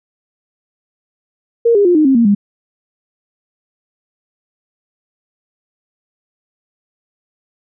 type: tone with pitch steps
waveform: sine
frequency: 466.2 / 405.9 / 353.3 / 307.6 / 267.8 / 233.1 / 202.9 Hz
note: A#4 / G#4 / F4 / D#4 / C4 / A#3 / G#3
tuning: 0 / -40 / +20 / -20 / +40 / 0 / -40 cents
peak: -7 dBFS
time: 1.65-2.35 s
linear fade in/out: 10 ms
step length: 100 ms
effects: none